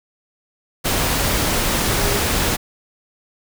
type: tone in noise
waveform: sine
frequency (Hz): 404.2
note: G#4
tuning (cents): -47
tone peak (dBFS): -25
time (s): 1.97-2.21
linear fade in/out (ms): 20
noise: pink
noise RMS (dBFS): -19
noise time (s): 0.84-2.57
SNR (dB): -9
effects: none